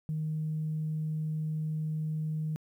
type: tone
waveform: sine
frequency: 155.56 Hz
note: D#3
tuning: in tune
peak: -29 dBFS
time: 0.09-2.56 s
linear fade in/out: 0 ms
effects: tanh soft clip ceiling -25 dBFS + 11-bit